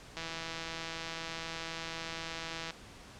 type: click train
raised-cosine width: 0.2 ms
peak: -22 dBFS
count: 417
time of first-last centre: 0.17-2.707 s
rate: 164 Hz
effects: pink hiss -52 dBFS RMS until 3.19 s + low-pass 7000 Hz 12 dB/octave